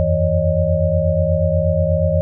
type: tone cluster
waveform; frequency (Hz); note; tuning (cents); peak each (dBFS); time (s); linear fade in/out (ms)
sine; 83.5 / 91.8 / 162.2 / 550 / 613; E2 / F#2 / E3 / C#5 / D#5; +23 / -13 / -28 / -14 / -26; -20; 0-2.21; 0
effects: none